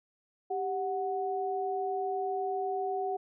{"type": "tone pair together", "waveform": "sine", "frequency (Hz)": [392, 740], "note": ["G4", "F#5"], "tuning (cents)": [0, 0], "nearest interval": "major seventh", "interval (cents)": 1100, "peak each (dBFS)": [-33, -32], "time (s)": [0.5, 3.17], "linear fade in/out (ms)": 10, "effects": []}